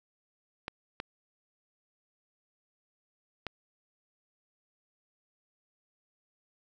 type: clicks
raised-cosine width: 0.3 ms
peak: -19 dBFS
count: 3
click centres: 0.681 / 1.001 / 3.467 s
effects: none